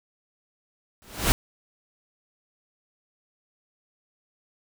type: noise with exponential growth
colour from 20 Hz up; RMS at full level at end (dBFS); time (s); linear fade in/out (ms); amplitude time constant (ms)
pink; -17; 1.02-1.32; 0; 65
effects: none